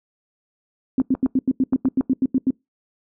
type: tone bursts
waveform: sine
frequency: 261.6 Hz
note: C4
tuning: in tune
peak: -14 dBFS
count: 13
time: 0.98-2.506 s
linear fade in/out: 2 ms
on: 38 ms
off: 86 ms
type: clicks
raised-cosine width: 1 ms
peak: -17 dBFS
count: 6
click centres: 1 / 1.151 / 1.261 / 1.733 / 1.855 / 2.01 s
effects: noise-tail reverb RT60 0.2 s tail -25 dB re dry